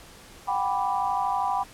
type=chord; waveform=sine; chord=G major seventh; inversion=third; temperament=equal with one note detuned; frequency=740 / 792.6 / 987.8 / 1174.7 Hz; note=F#5 / G5 / B5 / D6; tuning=0 / +19 / 0 / 0 cents; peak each=-31 / -27 / -27 / -33 dBFS; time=0.47-1.64 s; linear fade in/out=20 ms; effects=pink hiss -48 dBFS RMS until 1.73 s + low-pass 12000 Hz 12 dB/octave